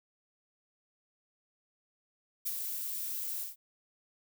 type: noise with ADSR envelope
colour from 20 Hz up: violet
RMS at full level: -32 dBFS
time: 2.45-3.56 s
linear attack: 18 ms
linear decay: 38 ms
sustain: -5 dB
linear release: 150 ms
effects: none